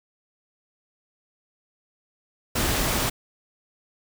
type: noise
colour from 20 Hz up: pink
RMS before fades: -24 dBFS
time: 2.55-3.1 s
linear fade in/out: 10 ms
effects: none

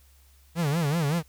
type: tone with vibrato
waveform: 45% pulse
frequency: 155.56 Hz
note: D#3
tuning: in tune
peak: -23 dBFS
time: 0.55-1.23 s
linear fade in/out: 50 ms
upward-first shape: sine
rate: 5.3 Hz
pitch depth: 190 cents each way
effects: added 68 Hz sine -55 dBFS peak until 1.28 s + white hiss -62 dBFS RMS until 1.28 s

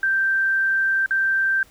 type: tone with dropouts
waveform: sine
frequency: 1568 Hz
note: G6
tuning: in tune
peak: -17 dBFS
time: 0.03-1.63 s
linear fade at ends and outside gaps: 2 ms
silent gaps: 1.061-1.108 s
effects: pink hiss -53 dBFS RMS until 1.7 s

